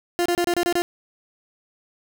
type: tone bursts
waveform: 30% pulse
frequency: 349.2 Hz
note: F4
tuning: in tune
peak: -16 dBFS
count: 7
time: 0.19-0.82 s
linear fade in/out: 0 ms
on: 66 ms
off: 28 ms
effects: none